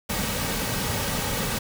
pink noise with comb filter, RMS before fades -27 dBFS, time 0.09-1.59 s, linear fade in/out 10 ms, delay 2.9 ms, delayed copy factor -0.5, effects none

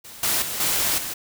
white noise with level steps, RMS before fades -41 / -22 / -29 / -22 / -30 dBFS, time 0.04-1.14 s, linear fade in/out 10 ms, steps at 0.23 / 0.42 / 0.6 / 0.98 s, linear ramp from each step 2 ms, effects none

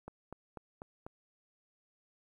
click train, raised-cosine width 1 ms, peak -30 dBFS, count 5, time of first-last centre 0.08-1.065 s, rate 4.06 Hz, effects 11-bit

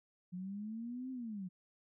sine linear two-way sweep, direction up then down, 176.1 to 263 to 176.1 Hz, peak -40 dBFS, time 0.32-1.49 s, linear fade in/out 20 ms, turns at 1.11 s, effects none

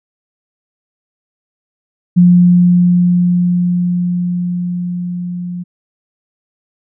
sine tone with level ramp, 177.1 Hz, F3, 24 cents sharp, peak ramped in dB -3 to -20 dBFS, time 2.16-5.64 s, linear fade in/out 20 ms, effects none

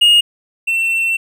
triangle tone pair in turn, 2857 / 2697 Hz, F7 / E7, +39 / +39 cents, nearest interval minor second, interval 100 cents, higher first, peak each -5 / -12 dBFS, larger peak first, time 0.01-0.21 / 0.67-1.17 s, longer second, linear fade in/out 10 ms, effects none

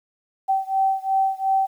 sine beating tone pair, 771 / 773.8 Hz, G5 / G5, -29 / -23 cents, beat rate 2.8 Hz, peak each -21 / -22 dBFS, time 0.48-1.67 s, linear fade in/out 20 ms, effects 9-bit

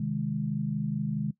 sine chord, Ab major, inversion first, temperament equal, 130.81 / 155.56 / 207.7 Hz, C3 / Eb3 / Ab3, 0 / 0 / 0 cents, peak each -34 / -31 / -31 dBFS, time 0-1.31 s, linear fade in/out 5 ms, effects noise-tail reverb RT60 0.1 s tail -18 dB re dry

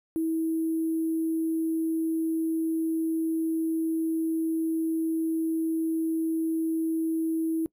sine tone with sample-and-hold, 323.4 Hz, E4, 33 cents flat, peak -24 dBFS, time 0.16-7.66 s, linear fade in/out 0 ms, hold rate 11025 Hz, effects noise-tail reverb RT60 0.1 s tail -23 dB re dry

